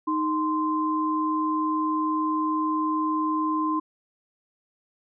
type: tone pair together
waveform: sine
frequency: 311.1 / 1040.1 Hz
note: D#4 / C6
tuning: 0 / -11 cents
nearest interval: octave + major sixth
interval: 2089 cents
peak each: -25 dBFS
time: 0.07-3.8 s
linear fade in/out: 10 ms
effects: none